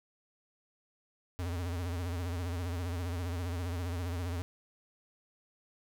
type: tone with vibrato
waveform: square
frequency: 87.31 Hz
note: F2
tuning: in tune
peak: -34 dBFS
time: 1.39-4.42 s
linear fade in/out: 0 ms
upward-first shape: sine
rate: 15 Hz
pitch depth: 90 cents each way
effects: none